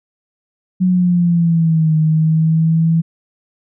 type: exponential two-way sweep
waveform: sine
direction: down then up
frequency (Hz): 185 to 156.1 to 164.8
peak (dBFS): -10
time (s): 0.8-3.02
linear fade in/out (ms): 20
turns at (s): 1.96
effects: none